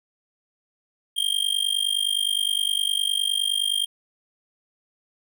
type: tone with amplitude modulation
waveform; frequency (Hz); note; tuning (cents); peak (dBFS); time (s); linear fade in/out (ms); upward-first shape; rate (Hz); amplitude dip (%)
square; 3200; G7; +35; -18; 1.16-3.86; 20; sine; 49.7; 95
effects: none